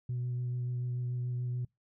sine tone with vibrato, 123.47 Hz, B2, in tune, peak -30 dBFS, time 0.09-1.65 s, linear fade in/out 5 ms, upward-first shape sine, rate 6.9 Hz, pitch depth 12 cents each way, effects noise-tail reverb RT60 0.2 s tail -26 dB re dry + tanh soft clip ceiling -29 dBFS

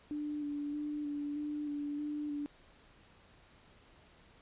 sine tone with vibrato, 293.7 Hz, D4, in tune, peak -35 dBFS, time 0.11-2.46 s, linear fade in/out 0 ms, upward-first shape square, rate 1.6 Hz, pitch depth 18 cents each way, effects pink hiss -62 dBFS RMS until 4.41 s + resampled to 8000 Hz

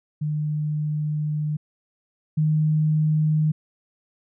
sine tone pair in turn, 151.2 / 154.29 Hz, D#3 / D#3, -49 / -14 cents, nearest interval unison, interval 35 cents, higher second, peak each -22 / -17 dBFS, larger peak second, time 0.21-1.57 / 2.37-3.52 s, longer first, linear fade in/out 10 ms, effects none

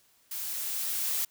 blue noise with level ramp, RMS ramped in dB -36 to -29 dBFS, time 0.31-1.25 s, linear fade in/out 5 ms, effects white hiss -65 dBFS RMS until 1.3 s

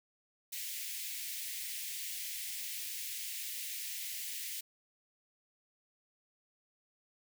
white high-pass noise, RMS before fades -41 dBFS, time 0.52-4.61 s, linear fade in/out 10 ms, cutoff 1900 Hz, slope 48 dB/octave, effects none

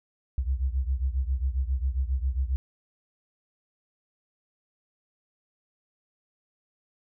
sine beating tone pair, 63.1 / 70.5 Hz, B1 / C#2, +38 / +30 cents, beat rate 7.4 Hz, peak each -26 / -29 dBFS, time 0.38-2.56 s, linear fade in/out 0 ms, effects none

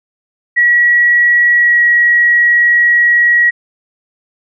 sine tone with pitch glide, 1923 to 1910.8 Hz, B6 to A#6, -47 to +42 cents, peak -6 dBFS, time 0.56-3.51 s, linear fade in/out 20 ms, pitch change -11 cents, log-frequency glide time 1.55-1.8 s, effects none

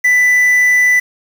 triangle tone with quantisation, 1988 Hz, B6, 11 cents sharp, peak -6 dBFS, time 0.04-1 s, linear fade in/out 10 ms, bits 5, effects none

